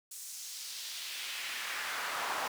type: noise with high-pass filter sweep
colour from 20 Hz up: brown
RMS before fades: -39 dBFS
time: 0.11-2.48 s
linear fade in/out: 5 ms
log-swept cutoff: 8000 to 890 Hz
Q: 1.4
effects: none